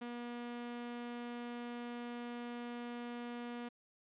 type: tone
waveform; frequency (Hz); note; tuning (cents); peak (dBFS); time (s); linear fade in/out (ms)
sawtooth; 240; B3; -49; -38; 0.01-3.69; 10
effects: resampled to 8000 Hz